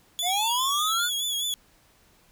sawtooth tone with vibrato, 3391 Hz, G#7, 35 cents sharp, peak -23 dBFS, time 0.19-1.54 s, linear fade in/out 0 ms, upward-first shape sine, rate 4.9 Hz, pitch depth 55 cents each way
square linear sweep, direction up, 677 to 1480 Hz, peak -26 dBFS, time 0.22-1.1 s, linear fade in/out 50 ms
effects pink hiss -60 dBFS RMS until 2.31 s

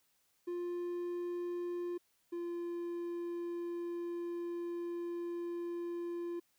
triangle tone pair in turn, 350.6 / 345 Hz, F4 / F4, +7 / -21 cents, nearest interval unison, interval 28 cents, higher first, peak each -34 / -35 dBFS, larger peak first, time 0.47-1.98 / 2.32-6.4 s, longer second, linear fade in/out 10 ms, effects white hiss -75 dBFS RMS until 6.58 s

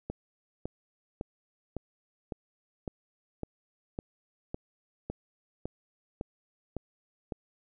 click train, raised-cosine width 2 ms, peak -21 dBFS, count 14, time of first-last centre 0.1-7.322 s, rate 1.8 Hz, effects none

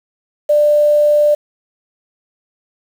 sine tone with quantisation, 593 Hz, D5, 17 cents sharp, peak -8 dBFS, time 0.49-1.35 s, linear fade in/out 10 ms, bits 6, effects none

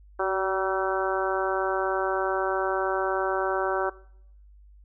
harmonic tone with a mistuned harmonic, 191.2 Hz, G3, 43 cents flat, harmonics 2 / 3 / 4 / 5 / 6 / 7 / 8, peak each -28 / -30 / -31 / -32 / -33 / -33 / -34 dBFS, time 0.19-3.9 s, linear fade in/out 10 ms, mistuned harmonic 2, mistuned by -20 cents, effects noise-tail reverb RT60 0.7 s tail -21 dB re dry + added 50 Hz sine -49 dBFS peak until 4.84 s

